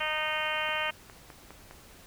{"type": "harmonic tone", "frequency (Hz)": 308.5, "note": "D#4", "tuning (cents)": -15, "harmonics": [2, 3, 4, 5, 6, 7, 8, 9, 10], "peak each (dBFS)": [-37, -37, -37, -37, -37, -37, -37, -37, -37], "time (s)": [0, 0.91], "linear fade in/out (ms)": 10}
{"type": "click train", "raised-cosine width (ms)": 0.5, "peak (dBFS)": -30, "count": 6, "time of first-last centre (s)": [0.69, 1.71], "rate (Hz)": 4.9}
{"effects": ["pink hiss -53 dBFS RMS until 2.06 s"]}